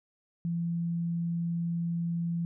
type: tone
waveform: sine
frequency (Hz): 169.5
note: E3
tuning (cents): +49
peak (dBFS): -28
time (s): 0.45-2.45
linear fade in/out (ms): 0
effects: none